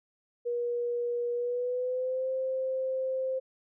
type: tone with pitch glide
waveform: sine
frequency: 479.7 to 523.1 Hz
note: A#4 to C5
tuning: +50 to -1 cents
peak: -28 dBFS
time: 0.45-3.4 s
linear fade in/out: 20 ms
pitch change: +149 cents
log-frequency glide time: 1.33-2.3 s
effects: none